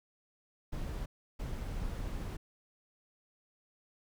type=noise bursts at uneven times; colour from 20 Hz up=brown; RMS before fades=-38 dBFS; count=2; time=0.72-1.06 / 1.39-2.37 s; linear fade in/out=10 ms; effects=none